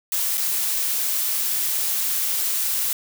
blue noise with dropouts, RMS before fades -23 dBFS, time 0.12-2.93 s, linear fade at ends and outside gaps 1 ms, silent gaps 0.373-0.378 s, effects none

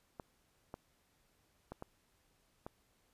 clicks, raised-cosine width 1 ms, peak -30 dBFS, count 5, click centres 0.198 / 0.741 / 1.72 / 1.824 / 2.665 s, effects pink hiss -74 dBFS RMS until 3.13 s + resampled to 32000 Hz

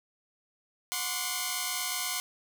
5% pulse tone cluster, 729 / 1035 / 1114 / 1180 / 2139 Hz, F#5 / C6 / C#6 / D6 / C7, -26 / -19 / +8 / +8 / +38 cents, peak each -25 / -22 / -28 / -29 / -28 dBFS, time 0.92-2.2 s, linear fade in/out 0 ms, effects none

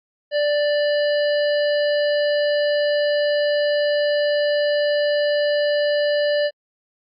harmonic tone with a mistuned harmonic, 587.3 Hz, D5, in tune, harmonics 1 / 3 / 5 / 7 / 8, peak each -17 / -27 / -31 / -34 / -35 dBFS, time 0.31-6.51 s, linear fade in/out 50 ms, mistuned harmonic 8, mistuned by +38 cents, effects AAC 64 kbps

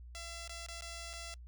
5% pulse tone with dropouts, 675 Hz, E5, 41 cents sharp, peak -33 dBFS, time 0.15-1.34 s, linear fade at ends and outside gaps 0 ms, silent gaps 0.476-0.494 / 0.663-0.686 / 0.808-0.822 / 1.131-1.136 s, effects noise-tail reverb RT60 0.1 s tail -25 dB re dry + added 60 Hz sine -48 dBFS peak until 1.47 s

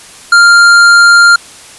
sine tone with tanh clipping, 1396.9 Hz, F6, in tune, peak -3 dBFS, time 0.32-1.36 s, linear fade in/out 5 ms, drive 14 dB, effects white hiss -33 dBFS RMS until 1.78 s + resampled to 24000 Hz

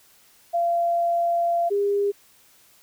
sine tone pair in turn, 686 / 404.1 Hz, F5 / G#4, -31 / -47 cents, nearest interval major sixth, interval 916 cents, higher first, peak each -19 dBFS, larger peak neither, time 0.53-1.7 / 1.7-2.12 s, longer first, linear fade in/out 20 ms, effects white hiss -56 dBFS RMS until 2.82 s

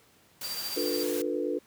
white noise, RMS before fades -38 dBFS, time 0.41-1.22 s, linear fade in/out 5 ms
square tone with tremolo, 4699 Hz, D8, in tune, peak -32 dBFS, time 0.43-1.04 s, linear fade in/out 20 ms, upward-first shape triangle, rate 14 Hz, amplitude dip 75%
sine chord, B half-diminished seventh, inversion first, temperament just, 296.3 / 355.6 / 444.5 / 493.9 Hz, D4 / F4 / A4 / B4, +15 / +31 / +18 / 0 cents, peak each -33 dBFS, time 0.76-1.59 s, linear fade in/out 10 ms
effects pink hiss -61 dBFS RMS until 1.66 s + high-pass 100 Hz 12 dB/octave

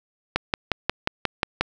click train, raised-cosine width 0.3 ms, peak -4 dBFS, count 8, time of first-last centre 0.36-1.61 s, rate 5.6 Hz, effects none

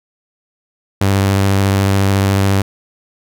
sawtooth tone with vibrato, 98 Hz, G2, in tune, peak -7 dBFS, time 1.01-2.62 s, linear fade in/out 5 ms, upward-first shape sine, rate 14 Hz, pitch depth 16 cents each way, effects none

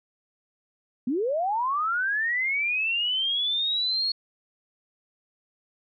sine linear sweep, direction up, 227.6 to 4353 Hz, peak -23 dBFS, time 1.07-4.12 s, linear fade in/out 5 ms, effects none

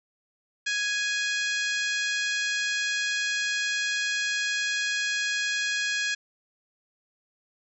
harmonic tone with a mistuned harmonic, 830.6 Hz, G#5, in tune, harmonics 2 / 3 / 4 / 5 / 6 / 7 / 8 / 9, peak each -28 / -32 / -34 / -36 / -38 / -39 / -40 / -41 dBFS, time 0.66-6.15 s, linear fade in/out 10 ms, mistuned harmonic 5, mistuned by +20 cents, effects none

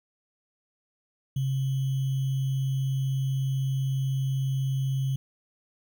sine tone with sample-and-hold, 133.9 Hz, C3, 40 cents sharp, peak -24 dBFS, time 1.36-5.16 s, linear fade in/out 5 ms, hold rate 3150 Hz, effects none

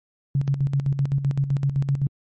sine tone with tremolo, 138.59 Hz, C#3, in tune, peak -17 dBFS, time 0.35-2.07 s, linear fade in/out 2 ms, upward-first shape square, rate 7.8 Hz, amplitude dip 65%, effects MP3 32 kbps

